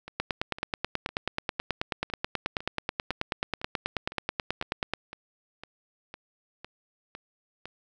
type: two click trains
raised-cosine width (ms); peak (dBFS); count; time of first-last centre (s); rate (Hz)
0.3; -24 / -11; 16 / 45; 0.08-7.656 / 0.2-4.936; 1.98 / 9.29
effects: none